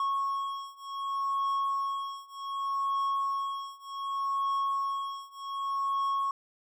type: beating tone pair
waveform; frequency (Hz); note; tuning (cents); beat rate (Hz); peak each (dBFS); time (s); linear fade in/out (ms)
triangle; 1099 / 1099.66; C#6 / C#6; -15 / -14; 0.66; -31 / -30; 0-6.31; 2
effects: none